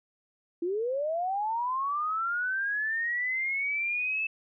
sine linear sweep, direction up, 329.9 to 2637 Hz, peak -27 dBFS, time 0.62-4.27 s, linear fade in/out 5 ms, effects none

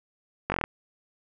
slowing click train, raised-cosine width 0.5 ms, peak -11 dBFS, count 7, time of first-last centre 0.5-0.64 s, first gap 20 ms, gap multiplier 1.06, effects none

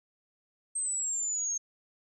sine exponential sweep, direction down, 8372 to 6410 Hz, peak -29 dBFS, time 0.75-1.58 s, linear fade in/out 10 ms, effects none

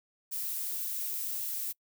violet noise, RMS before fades -35 dBFS, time 0.31-1.73 s, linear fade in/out 20 ms, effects noise-tail reverb RT60 0.1 s tail -26 dB re dry

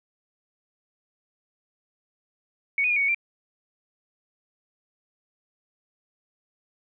sine tone with pitch steps, 2229 / 2480 / 2421 / 2239 / 2222 / 2360 Hz, C#7 / D#7 / D#7 / C#7 / C#7 / D7, +9 / -6 / -48 / +17 / +4 / +8 cents, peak -20 dBFS, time 2.78-3.146 s, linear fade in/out 2 ms, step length 61 ms, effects none

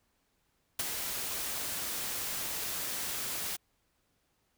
white noise with ADSR envelope, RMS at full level -30 dBFS, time 0.79-3.57 s, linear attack 6 ms, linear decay 23 ms, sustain -6 dB, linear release 18 ms, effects pink hiss -75 dBFS RMS until 4.57 s

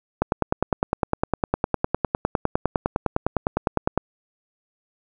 click train, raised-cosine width 1 ms, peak -5 dBFS, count 38, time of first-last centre 0.22-3.976 s, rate 9.85 Hz, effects none

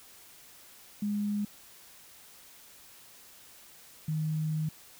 sine tone pair in turn, 206.3 / 155.85 Hz, G#3 / D#3, -11 / +3 cents, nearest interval perfect fourth, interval 486 cents, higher first, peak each -28 dBFS, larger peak neither, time 1.02-1.45 / 4.08-4.69 s, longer second, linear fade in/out 5 ms, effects white hiss -54 dBFS RMS until 4.99 s

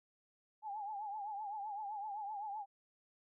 sine tone with vibrato, 830.6 Hz, G#5, in tune, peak -40 dBFS, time 0.62-2.66 s, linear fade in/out 50 ms, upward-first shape triangle, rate 7.8 Hz, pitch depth 110 cents each way, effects none

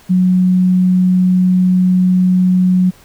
sine tone, 183.2 Hz, F#3, 17 cents flat, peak -8 dBFS, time 0.09-2.91 s, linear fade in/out 20 ms, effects pink hiss -45 dBFS RMS until 3.04 s

